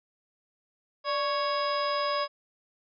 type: harmonic tone with a mistuned harmonic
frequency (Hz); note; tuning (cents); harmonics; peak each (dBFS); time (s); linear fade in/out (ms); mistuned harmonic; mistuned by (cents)
554.4; C#5; 0; 1 / 2 / 3 / 4 / 5 / 6 / 7 / 9; -30 / -29 / -39 / -41 / -43 / -41 / -44 / -36; 1.04-2.28; 50; 1; +93
effects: none